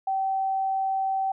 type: tone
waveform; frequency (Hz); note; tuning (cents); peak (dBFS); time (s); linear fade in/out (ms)
sine; 771; G5; -29; -23; 0.07-1.32; 5
effects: none